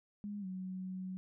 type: tone with pitch glide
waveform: sine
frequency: 205.5 to 186.28 Hz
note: G#3 to F#3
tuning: -18 to +12 cents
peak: -39 dBFS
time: 0.24-1.17 s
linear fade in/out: 0 ms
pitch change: -170 cents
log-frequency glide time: 0.4-0.46 s
effects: none